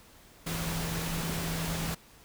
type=tone in noise; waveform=sine; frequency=164.81 Hz; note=E3; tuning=in tune; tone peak=-34 dBFS; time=0.46-1.95 s; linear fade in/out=10 ms; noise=pink; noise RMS=-35 dBFS; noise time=0.46-1.95 s; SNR=-2 dB; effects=pink hiss -56 dBFS RMS until 2.24 s